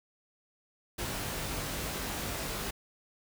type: noise with comb filter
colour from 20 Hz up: pink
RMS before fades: -36 dBFS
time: 0.98-2.71 s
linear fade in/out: 10 ms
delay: 20 ms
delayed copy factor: +0.65
effects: none